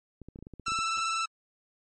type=clicks; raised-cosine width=3 ms; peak=-31 dBFS; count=11; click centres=0.217 / 0.286 / 0.359 / 0.389 / 0.426 / 0.469 / 0.537 / 0.597 / 0.682 / 0.72 / 0.789 s
type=tone with vibrato; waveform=sawtooth; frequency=1328 Hz; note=E6; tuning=12 cents sharp; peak=-24 dBFS; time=0.66-1.26 s; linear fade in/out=10 ms; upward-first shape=triangle; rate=20 Hz; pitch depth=37 cents each way
type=noise with exponential decay; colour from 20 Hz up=pink; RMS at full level=-43 dBFS; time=0.97-1.06 s; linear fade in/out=2 ms; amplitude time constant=18 ms
effects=MP3 32 kbps